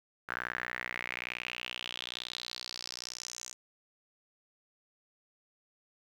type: tone with band-pass filter sweep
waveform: sawtooth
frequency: 61.1 Hz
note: B1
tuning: 18 cents flat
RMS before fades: -41 dBFS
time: 0.28-3.54 s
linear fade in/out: 20 ms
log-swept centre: 1500 to 6700 Hz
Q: 5
effects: 10-bit